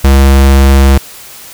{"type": "tone", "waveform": "square", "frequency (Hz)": 68, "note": "C#2", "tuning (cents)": -33, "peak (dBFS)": -3, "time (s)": [0.04, 0.98], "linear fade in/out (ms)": 5, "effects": ["white hiss -31 dBFS RMS until 1.53 s"]}